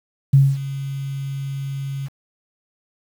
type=tone with ADSR envelope; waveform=sine; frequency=137.3 Hz; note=C#3; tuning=16 cents flat; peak=-7 dBFS; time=0.33-2.09 s; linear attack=9 ms; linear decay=230 ms; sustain=-17 dB; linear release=32 ms; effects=7-bit